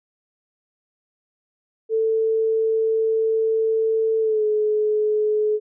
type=tone with pitch glide; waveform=sine; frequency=444.2 to 425.9 Hz; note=A4 to G#4; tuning=+16 to +44 cents; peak=-17 dBFS; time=1.89-5.6 s; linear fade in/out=50 ms; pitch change=-72 cents; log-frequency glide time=4.2-4.44 s; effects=none